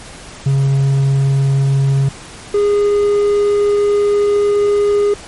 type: tone pair in turn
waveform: triangle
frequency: 136.9 / 410.2 Hz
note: C#3 / G#4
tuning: -21 / -21 cents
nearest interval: octave + perfect fifth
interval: 1900 cents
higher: second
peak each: -8 dBFS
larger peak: neither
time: 0.46-2.09 / 2.54-5.14 s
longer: second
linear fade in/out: 5 ms
effects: pink hiss -34 dBFS RMS until 5.27 s + MP3 48 kbps